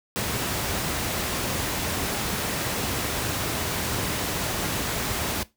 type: noise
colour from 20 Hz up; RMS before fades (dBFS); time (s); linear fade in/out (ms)
pink; -27; 0.16-5.43; 0
effects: noise-tail reverb RT60 0.2 s tail -18 dB re dry + high-pass 60 Hz 12 dB/octave